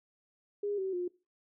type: tone with pitch steps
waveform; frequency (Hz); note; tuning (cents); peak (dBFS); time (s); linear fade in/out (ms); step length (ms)
sine; 409 / 381.6 / 356.1; G#4 / G4 / F4; -26 / -47 / +34; -31; 0.63-1.08; 5; 150
effects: noise-tail reverb RT60 0.3 s tail -21 dB re dry